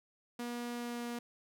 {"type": "tone with pitch glide", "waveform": "sawtooth", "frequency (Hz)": [240, 238.5], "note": ["B3", "A#3"], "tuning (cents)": [-49, 40], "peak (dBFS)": -34, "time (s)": [0.39, 1.19], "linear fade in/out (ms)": 5, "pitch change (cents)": -11, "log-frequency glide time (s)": [0.74, 1.06], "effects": []}